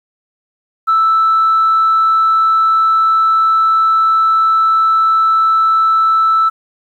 sine tone, 1318.5 Hz, E6, in tune, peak -7 dBFS, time 0.87-6.5 s, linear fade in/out 20 ms, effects tanh soft clip ceiling -5 dBFS + 8-bit

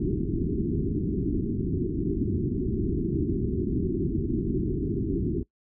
white low-pass noise, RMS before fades -27 dBFS, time 0-5.43 s, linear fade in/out 5 ms, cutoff 390 Hz, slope 96 dB/octave, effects noise-tail reverb RT60 0.1 s tail -21 dB re dry

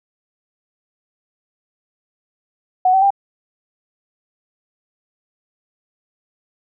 sine tone with pitch steps, 740 / 766.5 / 794 Hz, F#5 / G5 / G5, 0 / -39 / +22 cents, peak -10 dBFS, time 2.85-3.105 s, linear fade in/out 5 ms, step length 85 ms, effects none

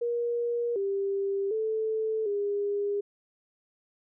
sine tone with pitch steps, 474.6 / 394.8 / 438.9 / 406.4 Hz, A#4 / G4 / A4 / G#4, +31 / +12 / -4 / -38 cents, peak -26 dBFS, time 0.01-3.01 s, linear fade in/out 10 ms, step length 750 ms, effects none

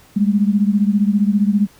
sine beating tone pair, 200.5 / 215.5 Hz, G3 / A3, +39 / -36 cents, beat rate 15 Hz, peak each -14 / -17 dBFS, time 0.16-1.67 s, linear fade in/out 10 ms, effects pink hiss -49 dBFS RMS until 1.79 s

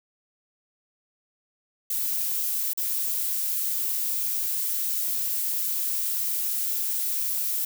violet noise with dropouts, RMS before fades -27 dBFS, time 1.9-7.65 s, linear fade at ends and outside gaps 5 ms, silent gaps 2.734-2.774 s, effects none

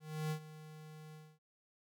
square tone with ADSR envelope, 154.9 Hz, D#3, 7 cents flat, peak -35 dBFS, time 0-1.39 s, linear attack 310 ms, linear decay 82 ms, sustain -16 dB, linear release 250 ms, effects none

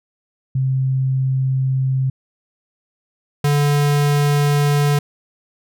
sine / square tone pair in turn, 132 / 145.1 Hz, C3 / D3, +16 / -21 cents, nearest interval major second, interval 163 cents, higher second, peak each -15 / -14 dBFS, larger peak second, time 0.55-2.1 / 3.44-4.99 s, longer neither, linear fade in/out 5 ms, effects none

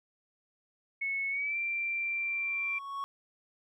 sine tone with pitch glide, 2200 to 2358 Hz, C#7 to D7, -14 to +6 cents, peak -30 dBFS, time 1.01-2.79 s, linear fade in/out 10 ms, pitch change +120 cents, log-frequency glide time 1.3-1.57 s
triangle tone with exponential growth, 1108.7 Hz, C#6, in tune, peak -30 dBFS, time 2.02-3.04 s, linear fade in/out 0 ms, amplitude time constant 220 ms
effects none

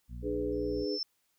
harmonic tone, 59.7 Hz, A#1, 42 cents sharp, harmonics 1 / 2 / 3 / 4, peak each -40 / -46 / -50 / -52 dBFS, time 0.08-0.86 s, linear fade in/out 50 ms
sine chord, G# diminished, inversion second, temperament just, 299 / 415.3 / 498.4 Hz, D4 / G#4 / B4, +31 / 0 / +16 cents, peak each -35 / -33 / -37 dBFS, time 0.22-0.99 s, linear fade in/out 50 ms
sine tone with exponential growth, 5320 Hz, E8, 15 cents sharp, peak -30 dBFS, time 0.52-1.03 s, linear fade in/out 2 ms, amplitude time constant 110 ms
effects white hiss -75 dBFS RMS until 1.38 s

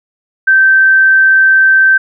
sine tone, 1554 Hz, G6, 16 cents flat, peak -4 dBFS, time 0.47-1.98 s, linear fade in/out 10 ms, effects none

